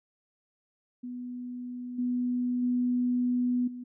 sine tone with level steps, 246.9 Hz, B3, in tune, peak -35 / -26 / -24 / -37 dBFS, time 1.03-3.84 s, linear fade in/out 10 ms, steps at 1.98 / 2.62 / 3.67 s, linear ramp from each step 10 ms, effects none

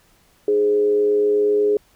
sine tone with frequency modulation, 416.5 Hz, G#4, 5 cents sharp, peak -14 dBFS, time 0.48-1.77 s, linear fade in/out 2 ms, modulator 108 Hz, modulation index 0.33, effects pink hiss -57 dBFS RMS until 1.95 s

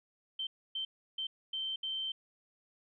sine tone bursts at uneven times, 3113 Hz, G7, 13 cents flat, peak -34 dBFS, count 5, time 0.39-0.47 / 0.75-0.85 / 1.18-1.27 / 1.53-1.76 / 1.83-2.12 s, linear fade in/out 5 ms, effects none

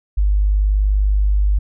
sine tone, 50.4 Hz, G1, 49 cents sharp, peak -12 dBFS, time 0.17-1.59 s, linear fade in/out 10 ms, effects none

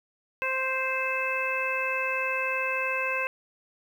harmonic tone, 523.3 Hz, C5, in tune, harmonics 1 / 2 / 3 / 4 / 5, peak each -33 / -33 / -33 / -35 / -29 dBFS, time 0.42-3.27 s, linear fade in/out 0 ms, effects 9-bit

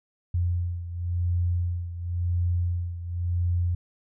sine beating tone pair, 87.31 / 88.25 Hz, F2 / F2, 0 / +19 cents, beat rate 0.94 Hz, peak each -25 / -30 dBFS, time 0.34-3.75 s, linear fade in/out 5 ms, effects none

